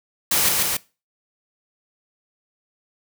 white noise with echo, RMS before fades -19 dBFS, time 0.31-0.49 s, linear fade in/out 5 ms, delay 140 ms, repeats 2, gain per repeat -2 dB, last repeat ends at 0.77 s, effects noise-tail reverb RT60 0.3 s tail -21 dB re dry

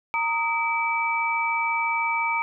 sine tone cluster, 923 / 1249 / 2307 Hz, A#5 / D#6 / D7, -17 / +6 / -31 cents, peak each -25 / -30 / -25 dBFS, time 0.14-2.42 s, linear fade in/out 0 ms, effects none

